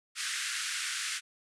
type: band-pass noise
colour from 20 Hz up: pink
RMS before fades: -35 dBFS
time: 0.15-1.21 s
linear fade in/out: 50 ms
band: 1400 to 10000 Hz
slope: 48 dB/octave
effects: none